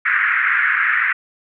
pink band-pass noise, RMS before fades -17 dBFS, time 0.05-1.13 s, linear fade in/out 10 ms, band 1400 to 2100 Hz, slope 48 dB/octave, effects none

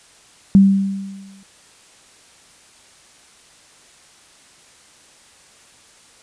sine tone with exponential decay, 195.3 Hz, G3, 6 cents flat, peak -4 dBFS, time 0.55-1.43 s, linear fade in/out 0 ms, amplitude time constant 190 ms, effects white hiss -49 dBFS RMS until 6.22 s + resampled to 22050 Hz

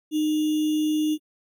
sine tone with sample-and-hold, 306.5 Hz, D#4, 26 cents flat, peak -20 dBFS, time 0.11-1.18 s, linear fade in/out 50 ms, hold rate 3150 Hz, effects AAC 64 kbps

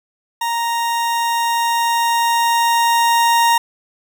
40% pulse tone with level ramp, 932.3 Hz, A#5, in tune, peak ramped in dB -17 to -10 dBFS, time 0.41-3.58 s, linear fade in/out 5 ms, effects none

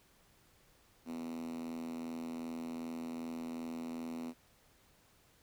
5% pulse tone with high-pass filter, 82.6 Hz, E2, 4 cents sharp, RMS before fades -42 dBFS, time 1.05-4.34 s, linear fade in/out 50 ms, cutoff 240 Hz, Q 8.5, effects pink hiss -67 dBFS RMS until 5.42 s

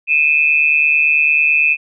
sine tone pair together, 2464 / 2613 Hz, D#7 / E7, -17 / -16 cents, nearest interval minor second, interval 101 cents, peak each -13 dBFS, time 0.07-1.77 s, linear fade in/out 50 ms, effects none

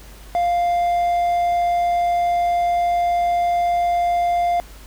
triangle tone, 698.5 Hz, F5, in tune, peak -14 dBFS, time 0.35-4.6 s, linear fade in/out 0 ms, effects added 50 Hz sine -39 dBFS peak until 4.86 s + pink hiss -45 dBFS RMS until 4.86 s

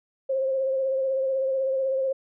sine tone with vibrato, 532 Hz, C5, 29 cents sharp, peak -22 dBFS, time 0.29-2.13 s, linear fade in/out 10 ms, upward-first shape triangle, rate 16 Hz, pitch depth 36 cents each way, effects none

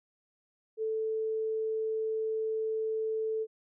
sine tone, 440 Hz, A4, in tune, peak -29 dBFS, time 0.77-3.47 s, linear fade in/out 50 ms, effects none

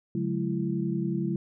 sine tone cluster, 141.3 / 181.1 / 212 / 335.9 Hz, C#3 / F#3 / G#3 / E4, +34 / -37 / +36 / +33 cents, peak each -32 / -30 / -32 / -32 dBFS, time 0.15-1.36 s, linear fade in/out 2 ms, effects none

